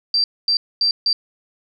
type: tone bursts at uneven times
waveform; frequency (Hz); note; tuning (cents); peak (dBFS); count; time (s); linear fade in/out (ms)
sine; 4696; D8; -1; -14; 4; 0.14-0.24 / 0.48-0.57 / 0.81-0.91 / 1.06-1.13; 2
effects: none